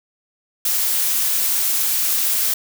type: noise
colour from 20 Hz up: blue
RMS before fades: -19 dBFS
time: 0.65-2.54 s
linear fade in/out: 5 ms
effects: none